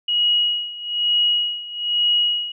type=tone with tremolo; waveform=sine; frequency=2900 Hz; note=F#7; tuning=35 cents flat; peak=-14 dBFS; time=0.08-2.52 s; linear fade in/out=5 ms; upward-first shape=sine; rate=1.1 Hz; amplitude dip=85%; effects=none